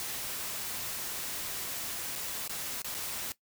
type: noise with dropouts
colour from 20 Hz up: white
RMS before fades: -37 dBFS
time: 0-3.32 s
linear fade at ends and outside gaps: 0 ms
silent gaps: 2.154-2.158 / 2.477-2.495 / 2.819-2.845 / 2.943-2.948 s
effects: noise-tail reverb RT60 0.1 s tail -17 dB re dry